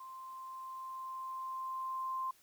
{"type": "tone with level ramp", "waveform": "sine", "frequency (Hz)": 1046.5, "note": "C6", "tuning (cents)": 0, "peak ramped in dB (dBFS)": [-46, -34], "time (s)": [0, 2.31], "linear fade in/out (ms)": 5, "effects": ["white hiss -66 dBFS RMS until 2.42 s"]}